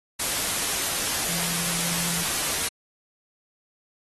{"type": "tone in noise", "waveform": "sine", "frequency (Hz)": 170.5, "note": "F3", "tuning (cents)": -41, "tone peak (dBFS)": -35, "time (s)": [1.28, 2.24], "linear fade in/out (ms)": 10, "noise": "white", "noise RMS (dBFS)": -26, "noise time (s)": [0.19, 2.69], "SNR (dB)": -12, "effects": ["AAC 32 kbps"]}